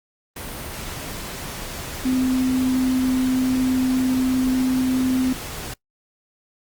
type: tone in noise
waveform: sine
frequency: 257.3 Hz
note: C4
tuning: 29 cents flat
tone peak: -17 dBFS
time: 2.05-5.33 s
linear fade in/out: 5 ms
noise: pink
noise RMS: -32 dBFS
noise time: 0.36-5.74 s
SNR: +12 dB
effects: noise-tail reverb RT60 0.1 s tail -23 dB re dry + Opus 32 kbps